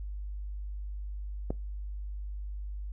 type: click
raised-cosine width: 2 ms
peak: -18 dBFS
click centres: 1.505 s
effects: noise-tail reverb RT60 0.2 s tail -22 dB re dry + added 50 Hz sine -35 dBFS peak until 2.92 s